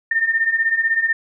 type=beating tone pair; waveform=sine; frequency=1800 / 1816 Hz; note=A6 / A#6; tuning=+39 / -46 cents; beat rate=16 Hz; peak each=-21 / -17 dBFS; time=0.11-1.13 s; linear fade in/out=5 ms; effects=none